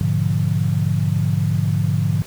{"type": "chord", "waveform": "sine", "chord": "G# diminished seventh", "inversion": "none", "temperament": "equal", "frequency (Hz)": [103.83, 123.47, 146.83, 174.61], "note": ["G#2", "B2", "D3", "F3"], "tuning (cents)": [0, 0, 0, 0], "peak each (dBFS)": [-20, -25, -20, -23], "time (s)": [0.01, 2.22], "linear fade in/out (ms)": 0, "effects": ["pink hiss -40 dBFS RMS until 2.26 s"]}